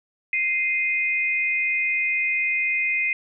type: tone pair together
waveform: sine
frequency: 2093 / 2489 Hz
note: C7 / D#7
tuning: 0 / 0 cents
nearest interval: minor third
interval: 300 cents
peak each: -23 dBFS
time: 0.33-3.13 s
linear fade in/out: 2 ms
effects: none